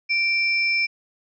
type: tone pair together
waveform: sine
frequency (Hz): 2349 / 5273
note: D7 / E8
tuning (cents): 0 / 0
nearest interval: octave + major second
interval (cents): 1400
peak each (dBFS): -19 / -27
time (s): 0.09-0.87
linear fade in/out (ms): 20
effects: none